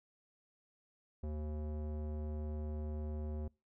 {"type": "tone with low-pass filter", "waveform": "square", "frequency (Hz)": 75.9, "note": "D#2", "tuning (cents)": -42, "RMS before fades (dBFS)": -40, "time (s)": [1.23, 3.48], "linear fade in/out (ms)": 5, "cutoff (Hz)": 540, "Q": 1.1, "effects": ["noise-tail reverb RT60 0.3 s tail -26 dB re dry"]}